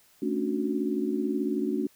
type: chord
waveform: sine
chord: D major seventh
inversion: second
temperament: just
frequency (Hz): 220.2 / 275.3 / 293.7 / 367.1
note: A3 / C#4 / D4 / F#4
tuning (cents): +2 / -12 / 0 / -14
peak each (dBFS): -31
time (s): 0.22-1.87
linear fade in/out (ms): 5
effects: white hiss -61 dBFS RMS until 1.95 s